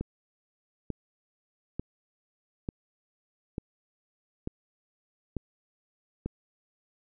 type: click train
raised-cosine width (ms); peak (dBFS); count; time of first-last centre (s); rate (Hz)
3; -19; 8; 0.01-6.26; 1.12
effects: none